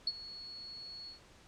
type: tone with ADSR envelope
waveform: sine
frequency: 4369 Hz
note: C#8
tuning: 26 cents flat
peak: -27 dBFS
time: 0.07-1.2 s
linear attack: 3 ms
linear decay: 41 ms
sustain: -17 dB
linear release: 120 ms
effects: pink hiss -60 dBFS RMS until 1.47 s + low-pass 7000 Hz 12 dB/octave